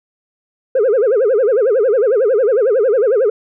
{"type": "tone with vibrato", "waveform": "sine", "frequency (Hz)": 467, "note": "A#4", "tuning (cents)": 3, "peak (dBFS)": -8, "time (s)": [0.75, 3.3], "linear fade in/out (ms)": 5, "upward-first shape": "sine", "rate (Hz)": 11, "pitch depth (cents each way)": 260, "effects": ["tanh soft clip ceiling -8 dBFS"]}